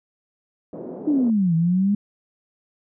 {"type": "band-pass noise", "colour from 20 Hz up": "white", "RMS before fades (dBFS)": -34, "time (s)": [0.73, 1.3], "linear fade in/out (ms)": 2, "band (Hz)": [180, 510], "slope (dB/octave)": 24}
{"type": "exponential two-way sweep", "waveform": "sine", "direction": "down then up", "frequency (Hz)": [311.2, 161, 208], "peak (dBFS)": -16, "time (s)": [1.07, 1.95], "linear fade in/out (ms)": 5, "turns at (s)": 1.55}
{"effects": []}